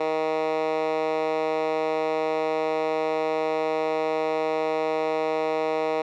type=tone with high-pass filter; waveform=10% pulse; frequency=157.4 Hz; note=D#3; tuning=20 cents sharp; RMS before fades=-25 dBFS; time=0-6.02 s; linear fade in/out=5 ms; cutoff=470 Hz; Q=2; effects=low-pass 3000 Hz 12 dB/octave